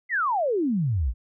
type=exponential sweep; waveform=sine; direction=down; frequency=2100 to 51.91 Hz; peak=-21 dBFS; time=0.09-1.14 s; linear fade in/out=50 ms; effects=none